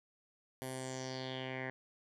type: tone with low-pass filter sweep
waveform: 10% pulse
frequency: 130.2 Hz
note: C3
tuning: 8 cents flat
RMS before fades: -42 dBFS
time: 0.62-1.7 s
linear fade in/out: 0 ms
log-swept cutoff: 12000 to 1800 Hz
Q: 4.2
effects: none